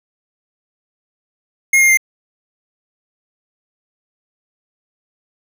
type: tone with pitch steps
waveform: square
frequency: 2145 / 2123 / 2101 Hz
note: C7 / C7 / C7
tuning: +42 / +25 / +7 cents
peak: -9 dBFS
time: 1.73-1.973 s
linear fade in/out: 5 ms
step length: 81 ms
effects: none